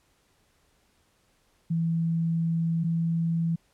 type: tone pair in turn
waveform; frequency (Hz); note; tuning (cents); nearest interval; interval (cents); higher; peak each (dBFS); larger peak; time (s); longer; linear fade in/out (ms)
sine; 165.4 / 166.01; E3 / E3; +6 / +13; unison; 7; second; -23; neither; 1.7-2.84 / 2.84-3.56; first; 10
effects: pink hiss -67 dBFS RMS until 3.73 s + low-pass 12000 Hz 12 dB/octave